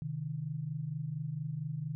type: tone pair together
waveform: sine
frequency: 131 / 155.35 Hz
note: C3 / D#3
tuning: +2 / -2 cents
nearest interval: minor third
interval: 296 cents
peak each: -39 / -36 dBFS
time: 0.02-1.95 s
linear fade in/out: 0 ms
effects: none